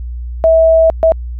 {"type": "tone bursts at uneven times", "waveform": "sine", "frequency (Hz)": 650, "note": "E5", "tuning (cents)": -24, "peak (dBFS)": -5, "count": 2, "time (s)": [[0.44, 0.9], [1.03, 1.12]], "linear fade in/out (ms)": 0, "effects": ["added 60 Hz sine -20 dBFS peak until 1.39 s"]}